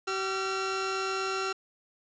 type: tone pair together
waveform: sawtooth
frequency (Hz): 382.8 / 1364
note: G4 / F6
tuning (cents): -41 / -41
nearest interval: octave + minor seventh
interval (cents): 2200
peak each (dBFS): -28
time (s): 0.07-1.53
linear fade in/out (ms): 10
effects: resampled to 16000 Hz + 8-bit